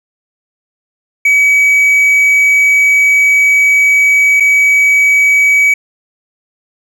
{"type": "tone with dropouts", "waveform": "triangle", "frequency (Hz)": 2275, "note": "C#7", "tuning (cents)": 44, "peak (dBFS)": -4, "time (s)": [1.25, 5.74], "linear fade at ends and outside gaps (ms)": 5, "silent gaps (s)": [4.4, 4.404], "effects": []}